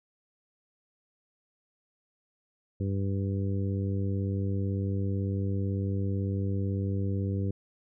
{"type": "harmonic tone", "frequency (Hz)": 98, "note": "G2", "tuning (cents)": 0, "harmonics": [1, 2, 3, 4, 5], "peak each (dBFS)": [-28, -34, -38, -40, -42], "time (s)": [2.8, 7.51], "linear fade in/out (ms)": 5, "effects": []}